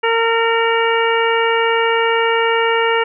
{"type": "harmonic tone with a mistuned harmonic", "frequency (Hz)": 457.6, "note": "A#4", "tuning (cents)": -32, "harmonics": [1, 2, 3, 4, 5, 6], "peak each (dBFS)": [-16, -19, -21, -22, -23, -24], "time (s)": [0.03, 3.04], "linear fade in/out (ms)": 10, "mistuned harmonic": 6, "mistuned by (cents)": 48, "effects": []}